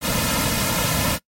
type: noise with comb filter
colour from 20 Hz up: pink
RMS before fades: -21 dBFS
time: 0.01-1.19 s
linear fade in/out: 50 ms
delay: 2.6 ms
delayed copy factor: -0.8
effects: noise-tail reverb RT60 0.1 s tail -23 dB re dry + MP3 64 kbps